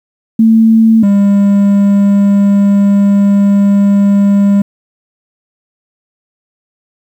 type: tone pair in turn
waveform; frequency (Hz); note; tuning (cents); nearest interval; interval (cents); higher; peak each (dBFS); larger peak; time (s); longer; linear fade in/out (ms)
sine / triangle; 223.6 / 200.6; A3 / G3; +28 / +40; major second; 188; first; -3; neither; 0.39-1.03 / 1.03-4.62; second; 5
effects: 7-bit